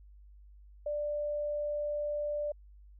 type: tone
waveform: sine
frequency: 590 Hz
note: D5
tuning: 8 cents sharp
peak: -31 dBFS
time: 0.86-2.52 s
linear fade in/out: 5 ms
effects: added 50 Hz sine -52 dBFS peak until 2.99 s